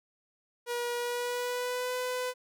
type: tone with pitch glide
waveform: sawtooth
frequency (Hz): 480.6 to 501.9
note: B4 to B4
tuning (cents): -47 to +28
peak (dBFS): -27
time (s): 0.66-2.34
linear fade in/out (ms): 50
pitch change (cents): +75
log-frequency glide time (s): 0.96-1.95
effects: none